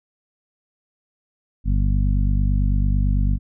harmonic tone, 49 Hz, G1, in tune, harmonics 1 / 2 / 3 / 4 / 5, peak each -17 / -23 / -27 / -29 / -31 dBFS, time 1.64-3.39 s, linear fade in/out 50 ms, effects none

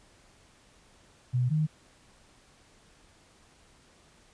sine tone pair in turn, 124.7 / 154.68 Hz, B2 / D#3, +17 / -10 cents, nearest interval major third, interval 373 cents, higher second, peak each -23 dBFS, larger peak neither, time 1.33-1.5 / 1.5-1.67 s, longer neither, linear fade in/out 20 ms, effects pink hiss -60 dBFS RMS until 4.33 s + resampled to 22050 Hz

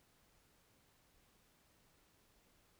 silence, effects pink hiss -72 dBFS RMS until 2.79 s

